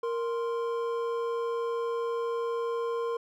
triangle tone pair together, 466.2 / 1046.5 Hz, A#4 / C6, 0 / 0 cents, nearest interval octave + major second, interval 1400 cents, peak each -27 / -34 dBFS, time 0.03-3.17 s, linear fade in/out 5 ms, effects none

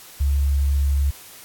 sine tone, 70 Hz, C#2, 18 cents sharp, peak -16 dBFS, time 0.2-1.11 s, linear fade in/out 10 ms, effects white hiss -43 dBFS RMS until 1.44 s + AAC 64 kbps

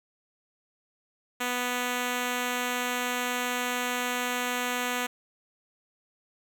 5% pulse tone, 246.9 Hz, B3, in tune, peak -16 dBFS, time 1.4-5.07 s, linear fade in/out 10 ms, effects none

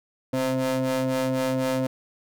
35% pulse ring-modulated tone, 130 Hz, C3, 11 cents flat, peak -18 dBFS, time 0.33-1.87 s, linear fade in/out 5 ms, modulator 392 Hz, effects none

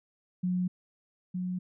sine tone pair in turn, 181.1 / 181.82 Hz, F#3 / F#3, -37 / -30 cents, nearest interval unison, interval 7 cents, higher second, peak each -26 / -30 dBFS, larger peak first, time 0.43-0.68 / 1.34-1.59 s, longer neither, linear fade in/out 10 ms, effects none

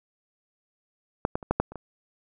clicks, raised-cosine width 1 ms, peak -8 / -12 / -25 / -8 / -7 / -27 / -22 dBFS, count 7, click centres 1.251 / 1.355 / 1.428 / 1.51 / 1.6 / 1.72 / 1.757 s, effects none

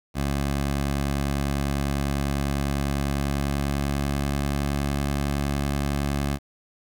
15% pulse tone with pitch glide, 70 to 70.77 Hz, C#2 to C#2, +18 to +36 cents, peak -17 dBFS, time 0.14-6.39 s, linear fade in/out 50 ms, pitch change +18 cents, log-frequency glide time 3.09-4.81 s, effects 8-bit

